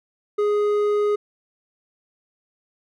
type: tone with hard clipping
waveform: sine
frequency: 415.3 Hz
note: G#4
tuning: in tune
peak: -19 dBFS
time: 0.38-1.16 s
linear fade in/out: 10 ms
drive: 6 dB
effects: none